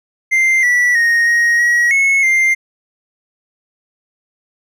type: tone with pitch steps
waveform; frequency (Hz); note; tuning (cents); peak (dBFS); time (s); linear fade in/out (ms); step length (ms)
triangle; 2090 / 1955 / 1864 / 1879 / 1908 / 2189 / 2098; C7 / B6 / A#6 / A#6 / A#6 / C#7 / C7; -2 / -18 / -1 / +13 / +40 / -22 / +4; -8; 0.31-2.55; 20; 320
effects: none